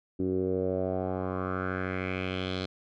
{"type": "tone with low-pass filter sweep", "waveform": "10% pulse", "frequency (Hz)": 93, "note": "F#2", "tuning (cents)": 9, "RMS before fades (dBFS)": -31, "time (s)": [0.19, 2.66], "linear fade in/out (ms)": 10, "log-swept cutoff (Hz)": [320, 4100], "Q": 3.6, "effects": []}